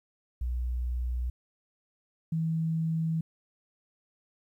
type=tone pair in turn; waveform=sine; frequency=61.2 / 161.93 Hz; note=B1 / E3; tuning=-15 / -31 cents; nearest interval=octave + perfect fourth; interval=1684 cents; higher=second; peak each=-28 / -26 dBFS; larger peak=second; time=0.41-1.3 / 2.32-3.21 s; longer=neither; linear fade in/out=5 ms; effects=11-bit